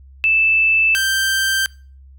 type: tone pair in turn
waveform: sine / sawtooth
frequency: 2637 / 1568 Hz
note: E7 / G6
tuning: 0 / 0 cents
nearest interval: major sixth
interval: 900 cents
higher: first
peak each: -12 dBFS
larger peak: neither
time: 0.24-0.95 / 0.95-1.66 s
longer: neither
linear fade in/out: 0 ms
effects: noise-tail reverb RT60 0.4 s tail -24 dB re dry + added 67 Hz sine -40 dBFS peak until 2.18 s